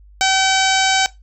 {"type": "harmonic tone", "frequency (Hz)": 766, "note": "G5", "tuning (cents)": -40, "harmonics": [1, 2, 3, 4, 5, 6, 7, 8, 9, 10], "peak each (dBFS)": [-17, -20, -22, -23, -24, -25, -25, -26, -27, -27], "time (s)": [0.21, 1.06], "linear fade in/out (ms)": 0, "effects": ["noise-tail reverb RT60 0.2 s tail -19 dB re dry", "added 50 Hz sine -42 dBFS peak until 1.22 s"]}